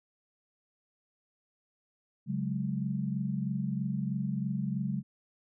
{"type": "chord", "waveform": "sine", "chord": "C# suspended fourth", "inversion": "none", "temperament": "just", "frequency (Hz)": [138.59, 184.79, 207.9], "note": ["C#3", "F#3", "G#3"], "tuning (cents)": [0, -2, 2], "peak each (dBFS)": -34, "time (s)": [2.26, 5.03], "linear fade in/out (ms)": 50, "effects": []}